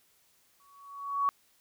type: tone with exponential growth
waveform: sine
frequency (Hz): 1123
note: C#6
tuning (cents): +22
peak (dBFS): -22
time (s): 0.6-1.29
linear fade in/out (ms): 0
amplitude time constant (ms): 150
effects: white hiss -67 dBFS RMS until 1.6 s